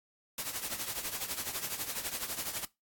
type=noise with tremolo; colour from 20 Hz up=white; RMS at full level=-34 dBFS; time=0.38-2.65 s; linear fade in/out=2 ms; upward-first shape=triangle; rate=12 Hz; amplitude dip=75%; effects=noise-tail reverb RT60 0.2 s tail -21 dB re dry + AAC 64 kbps